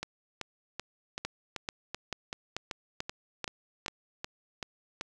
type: two click trains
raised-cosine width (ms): 0.2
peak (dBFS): -18 / -16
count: 14 / 7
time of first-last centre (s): 0.03-5.011 / 1.25-3.882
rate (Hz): 2.61 / 2.28
effects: none